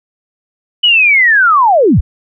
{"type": "linear sweep", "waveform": "sine", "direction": "down", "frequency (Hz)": [2997, 32.93], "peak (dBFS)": -5, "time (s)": [0.83, 2.01], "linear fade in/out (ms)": 10, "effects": []}